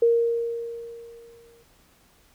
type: tone with exponential decay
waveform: sine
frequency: 466.2 Hz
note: A#4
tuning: in tune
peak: -14 dBFS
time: 0.02-1.63 s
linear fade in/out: 5 ms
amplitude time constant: 350 ms
effects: pink hiss -59 dBFS RMS until 2.34 s